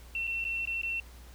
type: tone with dropouts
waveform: sine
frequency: 2706 Hz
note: E7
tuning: 45 cents sharp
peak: -30 dBFS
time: 0.15-1 s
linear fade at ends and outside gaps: 2 ms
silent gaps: 0.27-0.275 / 0.442-0.45 / 0.654-0.673 / 0.816-0.832 s
effects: added 60 Hz sine -48 dBFS peak until 1.34 s + pink hiss -56 dBFS RMS until 1.34 s